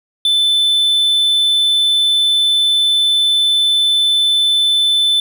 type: tone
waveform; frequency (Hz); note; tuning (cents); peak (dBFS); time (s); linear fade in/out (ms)
triangle; 3520; A7; 0; -9; 0.25-5.2; 2
effects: none